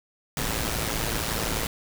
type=noise with amplitude modulation; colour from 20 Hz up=pink; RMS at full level=-25 dBFS; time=0.37-1.67 s; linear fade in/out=2 ms; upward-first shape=sine; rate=111 Hz; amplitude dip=65%; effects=none